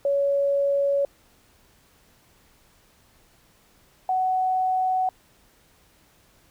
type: tone pair in turn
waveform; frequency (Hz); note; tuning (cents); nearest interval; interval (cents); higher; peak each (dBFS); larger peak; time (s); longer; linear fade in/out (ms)
sine; 561 / 746.2; C#5 / F#5; +21 / +14; perfect fourth; 493; second; -19 / -20; first; 0.05-1.05 / 4.09-5.09; neither; 2
effects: pink hiss -59 dBFS RMS until 6.5 s